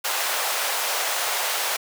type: high-pass noise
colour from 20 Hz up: pink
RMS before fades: -25 dBFS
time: 0.04-1.77 s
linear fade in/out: 10 ms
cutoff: 600 Hz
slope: 24 dB/octave
effects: none